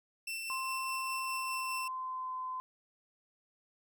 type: tone with tremolo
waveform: sawtooth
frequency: 2683 Hz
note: E7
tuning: 30 cents sharp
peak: -33 dBFS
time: 0.27-1.88 s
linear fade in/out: 5 ms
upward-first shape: sine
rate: 4.9 Hz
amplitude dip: 25%
type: tone with pitch glide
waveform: sine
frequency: 1048 to 1025.8 Hz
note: C6 to C6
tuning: +2 to -35 cents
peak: -36 dBFS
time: 0.5-2.6 s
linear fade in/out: 0 ms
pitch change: -37 cents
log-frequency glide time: 1.19-2.35 s
effects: none